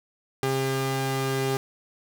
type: tone pair together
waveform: sawtooth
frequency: 133.59 / 401.6 Hz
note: C3 / G4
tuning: +36 / +42 cents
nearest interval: octave + perfect fifth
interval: 1906 cents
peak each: -23 dBFS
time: 0.43-1.57 s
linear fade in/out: 0 ms
effects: none